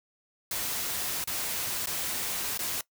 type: noise with dropouts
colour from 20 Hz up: white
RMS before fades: -32 dBFS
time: 0.51-2.81 s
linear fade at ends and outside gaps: 2 ms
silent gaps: 1.241-1.274 / 1.859-1.871 / 2.576-2.591 s
effects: noise-tail reverb RT60 0.1 s tail -20 dB re dry